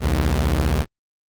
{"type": "beating tone pair", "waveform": "sawtooth", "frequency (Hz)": [62.6, 77.6], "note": ["B1", "D#2"], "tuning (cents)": [24, -4], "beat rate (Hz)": 15, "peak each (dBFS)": -16, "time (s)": [0, 0.86], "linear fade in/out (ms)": 50, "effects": ["Opus 24 kbps"]}